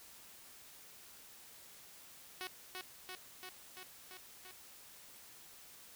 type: tone with echo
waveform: 5% pulse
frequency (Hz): 370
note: F#4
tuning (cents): 0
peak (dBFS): -30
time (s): 2.41-2.47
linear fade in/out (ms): 0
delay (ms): 340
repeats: 6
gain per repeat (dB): -2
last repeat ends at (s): 4.51
effects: white hiss -57 dBFS RMS until 5.95 s